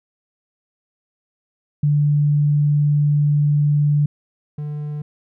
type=tone pair in turn; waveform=sine / triangle; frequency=146.83 / 148.54 Hz; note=D3 / D3; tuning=0 / +20 cents; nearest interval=unison; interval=20 cents; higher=second; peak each=-13 / -22 dBFS; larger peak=first; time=1.83-4.06 / 4.58-5.02 s; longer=first; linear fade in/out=5 ms; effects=none